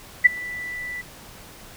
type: tone with ADSR envelope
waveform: sine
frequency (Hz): 1975.5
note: B6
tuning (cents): 0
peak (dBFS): -5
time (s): 0.24-1.02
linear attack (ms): 19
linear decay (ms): 14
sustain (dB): -24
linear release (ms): 17
effects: pink hiss -44 dBFS RMS until 1.76 s